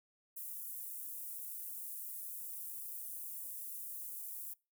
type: high-pass noise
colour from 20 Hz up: pink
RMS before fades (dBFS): -45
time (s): 0.36-4.54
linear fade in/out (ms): 10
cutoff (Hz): 11000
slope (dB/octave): 24
effects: noise-tail reverb RT60 0.3 s tail -25 dB re dry